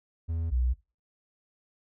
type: tone pair in turn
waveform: triangle / sine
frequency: 82.41 / 61.87 Hz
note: E2 / B1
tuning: 0 / +4 cents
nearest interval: perfect fourth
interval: 496 cents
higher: first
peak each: -26 / -23 dBFS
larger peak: second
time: 0.28-0.51 / 0.51-0.74 s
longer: neither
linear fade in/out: 20 ms
effects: noise-tail reverb RT60 0.3 s tail -21 dB re dry